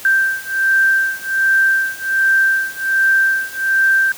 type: beating tone pair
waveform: sine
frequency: 1568 / 1569.3 Hz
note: G6 / G6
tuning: 0 / +1 cents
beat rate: 1.3 Hz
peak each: -16 / -15 dBFS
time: 0.05-4.12 s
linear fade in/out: 2 ms
effects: white hiss -35 dBFS RMS until 4.17 s